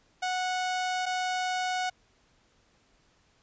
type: tone pair in turn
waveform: sawtooth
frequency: 736 / 736 Hz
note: F#5 / F#5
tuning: -9 / -9 cents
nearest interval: unison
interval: 0 cents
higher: neither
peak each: -24 dBFS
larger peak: neither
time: 0.22-1.06 / 1.06-1.9 s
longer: neither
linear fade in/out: 10 ms
effects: pink hiss -66 dBFS RMS until 3.42 s + resampled to 16000 Hz